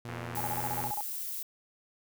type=tone with pitch glide; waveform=sawtooth; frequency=118.9 to 122.24 Hz; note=A#2 to B2; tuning=+35 to -17 cents; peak=-35 dBFS; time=0.05-0.91 s; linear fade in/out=0 ms; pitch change=+48 cents; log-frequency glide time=0.5-0.55 s
type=click train; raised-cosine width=0.5 ms; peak=-25 dBFS; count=65; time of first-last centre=0.09-0.839 s; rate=85.5 Hz
type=noise; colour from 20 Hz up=violet; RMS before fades=-37 dBFS; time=0.35-1.43 s; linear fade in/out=5 ms
type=tone bursts; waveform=sine; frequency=832 Hz; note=G#5; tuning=3 cents sharp; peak=-32 dBFS; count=10; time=0.37-1.008 s; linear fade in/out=0 ms; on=35 ms; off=32 ms
effects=none